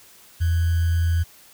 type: tone with sample-and-hold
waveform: sine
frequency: 83.9 Hz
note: E2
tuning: 31 cents sharp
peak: -17 dBFS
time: 0.4-1.24 s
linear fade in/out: 20 ms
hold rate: 1575 Hz
effects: white hiss -50 dBFS RMS until 1.53 s